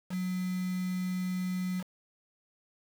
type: tone with quantisation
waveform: sine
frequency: 183 Hz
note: F#3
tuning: 19 cents flat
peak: -30 dBFS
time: 0.09-1.84 s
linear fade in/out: 50 ms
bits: 7
effects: none